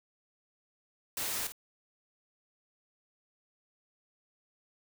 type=noise with echo; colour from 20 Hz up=white; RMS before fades=-35 dBFS; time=1.17-1.47 s; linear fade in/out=2 ms; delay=51 ms; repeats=1; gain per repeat=-10 dB; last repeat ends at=1.521 s; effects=none